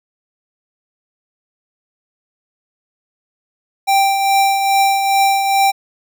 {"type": "tone with tremolo", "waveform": "square", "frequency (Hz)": 785, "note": "G5", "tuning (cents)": 2, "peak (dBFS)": -10, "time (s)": [3.87, 5.72], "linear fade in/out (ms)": 20, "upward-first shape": "triangle", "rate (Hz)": 2.4, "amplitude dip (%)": 50, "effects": []}